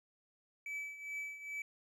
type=tone with tremolo; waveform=triangle; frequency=2300 Hz; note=D7; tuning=37 cents flat; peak=-36 dBFS; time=0.66-1.62 s; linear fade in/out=2 ms; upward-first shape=triangle; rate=2.4 Hz; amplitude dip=75%; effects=none